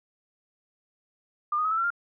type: tone with pitch steps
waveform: sine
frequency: 1200 / 1237.3 / 1275.8 / 1315.4 / 1356.3 / 1398.5 Hz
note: D6 / D#6 / D#6 / E6 / E6 / F6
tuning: +37 / -10 / +43 / -4 / +49 / +2 cents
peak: -23 dBFS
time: 1.52-1.904 s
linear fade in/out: 5 ms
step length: 64 ms
effects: none